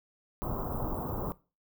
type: band-stop noise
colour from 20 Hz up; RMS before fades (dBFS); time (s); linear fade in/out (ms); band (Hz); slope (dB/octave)
pink; -34; 0.42-1.32; 0; 1200 to 16000; 48
effects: noise-tail reverb RT60 0.3 s tail -19 dB re dry